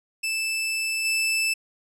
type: tone with level steps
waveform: sawtooth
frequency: 2637 Hz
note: E7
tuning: in tune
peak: -21 / -18 dBFS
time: 0.23-1.54 s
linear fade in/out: 10 ms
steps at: 1.04 s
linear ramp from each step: 20 ms
effects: low-pass 12000 Hz 12 dB/octave